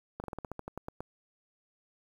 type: slowing click train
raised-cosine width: 1 ms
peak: -24 dBFS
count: 12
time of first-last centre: 0.2-1.006 s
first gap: 39 ms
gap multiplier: 1.12
effects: 9-bit